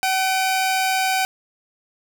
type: tone pair together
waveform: sawtooth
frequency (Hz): 759 / 2404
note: F#5 / D7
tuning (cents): +44 / +40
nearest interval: octave + minor sixth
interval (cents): 1996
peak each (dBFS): -15 / -23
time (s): 0.03-1.25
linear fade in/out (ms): 0
effects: none